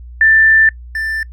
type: tone pair in turn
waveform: sine / triangle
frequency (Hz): 1774 / 1774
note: A6 / A6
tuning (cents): +14 / +14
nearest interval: unison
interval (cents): 0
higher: neither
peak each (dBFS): -6 / -15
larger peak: first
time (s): 0.21-0.69 / 0.95-1.23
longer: first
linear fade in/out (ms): 2
effects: noise-tail reverb RT60 0.1 s tail -24 dB re dry + added 60 Hz sine -30 dBFS peak until 1.32 s